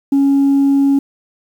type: tone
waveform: sine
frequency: 277.2 Hz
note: C#4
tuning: in tune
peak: -7 dBFS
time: 0.12-0.99 s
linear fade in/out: 5 ms
effects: tanh soft clip ceiling -7 dBFS + 7-bit